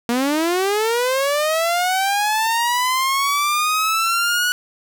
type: linear sweep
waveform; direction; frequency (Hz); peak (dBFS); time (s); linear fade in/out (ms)
sawtooth; up; 231.6 to 1474; -13; 0.09-4.52; 0
effects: none